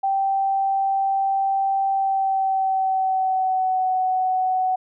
sine tone with pitch glide, 780 to 746.1 Hz, G5 to F#5, -9 to +14 cents, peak -18 dBFS, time 0.03-4.76 s, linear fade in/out 10 ms, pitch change -77 cents, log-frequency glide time 1.9-3.9 s, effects none

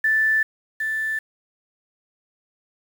sine tone pair in turn, 1760 / 1760 Hz, A6 / A6, 0 / 0 cents, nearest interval unison, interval 0 cents, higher neither, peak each -16 / -22 dBFS, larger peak first, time 0.04-0.43 / 0.8-1.19 s, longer neither, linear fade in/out 5 ms, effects 7-bit

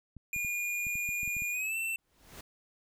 clicks, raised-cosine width 5 ms, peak -34 dBFS, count 10, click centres 0.167 / 0.363 / 0.448 / 0.868 / 0.955 / 1.09 / 1.232 / 1.277 / 1.367 / 1.421 s
square tone with pitch glide, 2430 to 2681 Hz, D#7 to E7, -42 to +29 cents, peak -32 dBFS, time 0.33-1.96 s, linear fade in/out 2 ms, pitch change +171 cents, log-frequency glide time 1.51-1.76 s
pink noise with exponential growth, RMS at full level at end -44 dBFS, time 1.98-2.41 s, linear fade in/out 5 ms, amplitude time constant 92 ms
effects none

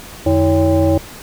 sine tone with frequency modulation, 323.1 Hz, E4, 35 cents flat, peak -10 dBFS, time 0.26-0.98 s, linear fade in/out 5 ms, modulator 236 Hz, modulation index 1.3, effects pink hiss -35 dBFS RMS until 1.22 s

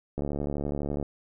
click train, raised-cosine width 2 ms, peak -18 dBFS, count 62, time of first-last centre 0.18-1.027 s, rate 72 Hz, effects none

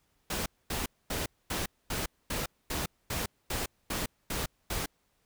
pink noise bursts, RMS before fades -33 dBFS, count 12, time 0.3-4.86 s, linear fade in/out 5 ms, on 160 ms, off 240 ms, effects pink hiss -73 dBFS RMS until 5.25 s

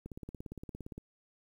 click train, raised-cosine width 3 ms, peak -30 dBFS, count 17, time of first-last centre 0.06-0.98 s, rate 17.4 Hz, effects 10-bit

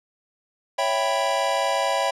square chord, C# half-diminished seventh, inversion none, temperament equal, 554.4 / 659.3 / 784 / 987.8 Hz, C#5 / E5 / G5 / B5, 0 / 0 / 0 / 0 cents, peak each -27 dBFS, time 0.78-2.11 s, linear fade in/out 10 ms, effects low-pass 8000 Hz 12 dB/octave

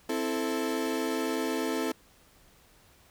35% pulse chord, A minor, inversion first, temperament equal, 261.6 / 329.6 / 440 Hz, C4 / E4 / A4, 0 / 0 / 0 cents, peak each -31 dBFS, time 0.09-1.92 s, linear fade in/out 5 ms, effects pink hiss -60 dBFS RMS until 3.1 s

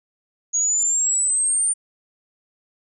sine exponential sweep, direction up, 6645 to 9070 Hz, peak -17 dBFS, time 0.53-1.74 s, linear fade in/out 20 ms, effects none

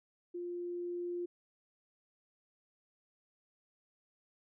sine tone with level ramp, 350.7 Hz, F4, 7 cents sharp, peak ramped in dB -38 to -35 dBFS, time 0.34-1.26 s, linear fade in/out 10 ms, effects none

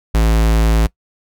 square tone, 55 Hz, A1, in tune, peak -11 dBFS, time 0.14-0.87 s, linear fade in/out 10 ms, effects noise-tail reverb RT60 0.1 s tail -21 dB re dry

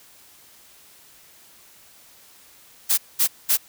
blue noise bursts, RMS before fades -18 dBFS, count 3, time 2.89-3.574 s, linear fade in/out 20 ms, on 88 ms, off 210 ms, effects white hiss -51 dBFS RMS until 3.68 s

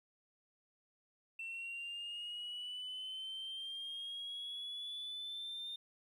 sine linear sweep, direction up, 2686 to 3628 Hz, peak -40 dBFS, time 1.39-5.76 s, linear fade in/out 5 ms, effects tanh soft clip ceiling -39 dBFS + 12-bit

